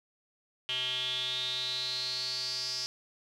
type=tone with band-pass filter sweep; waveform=square; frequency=127 Hz; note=B2; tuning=49 cents sharp; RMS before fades=-34 dBFS; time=0.69-2.86 s; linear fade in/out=0 ms; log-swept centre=3100 to 5100 Hz; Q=9.7; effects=none